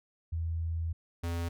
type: tone pair in turn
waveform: sine / square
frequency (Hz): 82.41 / 84.92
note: E2 / F2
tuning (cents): 0 / -48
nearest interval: minor second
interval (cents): 52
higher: second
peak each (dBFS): -30 / -32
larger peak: first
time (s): 0.32-0.93 / 1.23-1.49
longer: first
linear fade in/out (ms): 10
effects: none